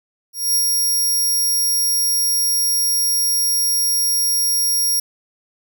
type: tone with ADSR envelope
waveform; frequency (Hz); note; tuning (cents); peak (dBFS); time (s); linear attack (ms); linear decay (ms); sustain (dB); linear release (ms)
10% pulse; 5600; F8; +4; -8; 0.33-5; 220; 69; -2; 6
effects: none